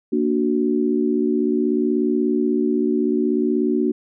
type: chord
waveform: sine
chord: Bb augmented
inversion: none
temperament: equal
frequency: 233.1 / 293.7 / 370 Hz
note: Bb3 / D4 / F#4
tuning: 0 / 0 / 0 cents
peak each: -21 dBFS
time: 0.12-3.92 s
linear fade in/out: 10 ms
effects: none